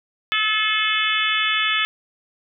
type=harmonic tone; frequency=432 Hz; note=A4; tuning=32 cents flat; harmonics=3 / 4 / 5 / 6 / 7 / 8; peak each=-25 / -25 / -25 / -25 / -25 / -25 dBFS; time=0.32-1.85 s; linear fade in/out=0 ms; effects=none